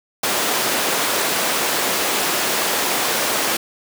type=high-pass noise; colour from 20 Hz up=pink; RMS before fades=-20 dBFS; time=0.23-3.57 s; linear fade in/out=5 ms; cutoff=370 Hz; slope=12 dB/octave; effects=none